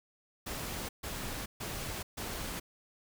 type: noise bursts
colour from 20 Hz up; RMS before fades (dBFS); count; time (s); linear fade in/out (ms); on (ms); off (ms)
pink; -39; 4; 0.46-2.6; 10; 430; 140
effects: none